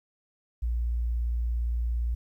sine tone, 58.7 Hz, A#1, 13 cents sharp, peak -25 dBFS, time 0.62-2.15 s, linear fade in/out 10 ms, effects 11-bit

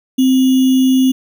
sine tone with sample-and-hold, 260.8 Hz, C4, 5 cents flat, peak -8 dBFS, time 0.18-1.12 s, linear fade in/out 10 ms, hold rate 3150 Hz, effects none

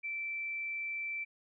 sine tone, 2333 Hz, D7, 12 cents flat, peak -35 dBFS, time 0.03-1.25 s, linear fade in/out 20 ms, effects none

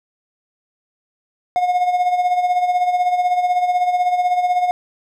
triangle tone with tremolo, 720 Hz, F#5, 47 cents flat, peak -10 dBFS, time 1.56-4.71 s, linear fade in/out 0 ms, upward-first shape sine, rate 16 Hz, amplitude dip 60%, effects none

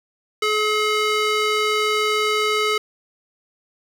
square tone with band-pass filter, 426.5 Hz, G#4, 46 cents sharp, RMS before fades -20 dBFS, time 0.42-2.78 s, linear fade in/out 5 ms, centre 2400 Hz, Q 0.67, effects 7-bit

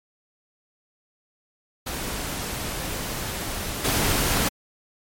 pink noise with level steps, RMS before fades -30 / -22 dBFS, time 1.86-4.49 s, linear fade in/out 10 ms, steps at 3.84 s, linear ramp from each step 10 ms, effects MP3 64 kbps

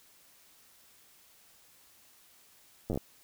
slowing click train, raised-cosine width 2 ms, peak -20 dBFS, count 7, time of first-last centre 2.9-2.975 s, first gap 9 ms, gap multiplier 1.13, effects white hiss -61 dBFS RMS until 3.23 s

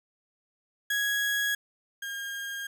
35% pulse tone pair in turn, 1661.2 / 1617.6 Hz, G#6 / G#6, 0 / -46 cents, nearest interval unison, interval 46 cents, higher first, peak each -24 / -32 dBFS, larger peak first, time 0.9-1.55 / 2.02-2.67 s, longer neither, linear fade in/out 5 ms, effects none

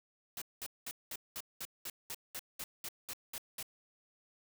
white noise bursts, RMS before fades -42 dBFS, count 14, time 0.37-3.628 s, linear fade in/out 2 ms, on 47 ms, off 200 ms, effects none

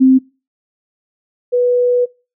sine tone pair in turn, 261.4 / 491.2 Hz, C4 / B4, -1 / -9 cents, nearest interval major seventh, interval 1092 cents, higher second, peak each -5 / -10 dBFS, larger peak first, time 0-0.19 / 1.52-2.06 s, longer second, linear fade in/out 20 ms, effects noise-tail reverb RT60 0.3 s tail -22 dB re dry

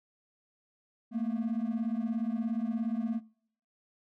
triangle beating tone pair, 220 / 237 Hz, A3 / A#3, 0 / +29 cents, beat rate 17 Hz, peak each -30 dBFS, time 1.11-3.21 s, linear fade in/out 50 ms, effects noise-tail reverb RT60 0.6 s tail -23 dB re dry + tanh soft clip ceiling -23 dBFS

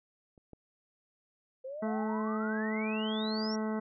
clicks, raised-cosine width 2 ms, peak -45 / -35 dBFS, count 2, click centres 0.378 / 0.533 s
sine exponential sweep, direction up, 509 to 5690 Hz, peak -38 dBFS, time 1.64-3.56 s, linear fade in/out 10 ms
harmonic tone, 217 Hz, A3, 24 cents flat, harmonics 1 / 2 / 3 / 4 / 5 / 6 / 7 / 9, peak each -32 / -38 / -42 / -44 / -46 / -48 / -49 / -51 dBFS, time 1.82-3.8 s, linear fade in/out 10 ms
effects none

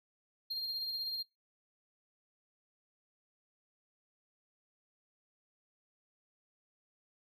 triangle tone with tremolo, 4208 Hz, C8, 9 cents sharp, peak -33 dBFS, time 0.5-1.23 s, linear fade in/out 10 ms, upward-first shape sine, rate 16 Hz, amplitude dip 35%, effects noise-tail reverb RT60 0.2 s tail -23 dB re dry

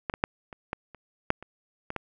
clicks, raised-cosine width 0.5 ms, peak -14 / -16 / -7 / -26 / -15 / -30 / -6 / -27 / -18 / -16 dBFS, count 10, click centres 0.098 / 0.139 / 0.239 / 0.528 / 0.731 / 0.947 / 1.304 / 1.426 / 1.904 / 1.963 s, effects none

